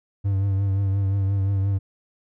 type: tone with vibrato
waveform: triangle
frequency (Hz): 98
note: G2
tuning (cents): 0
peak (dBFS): -17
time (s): 0.24-1.79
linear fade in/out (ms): 20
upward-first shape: triangle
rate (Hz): 5.7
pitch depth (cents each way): 44
effects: none